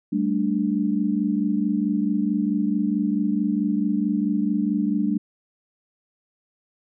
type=chord; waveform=sine; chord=G suspended second; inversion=none; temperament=equal with one note detuned; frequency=195.43 / 220 / 293.7 Hz; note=G3 / A3 / D4; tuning=-5 / 0 / 0 cents; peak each=-24 dBFS; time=0.12-5.18 s; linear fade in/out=10 ms; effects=none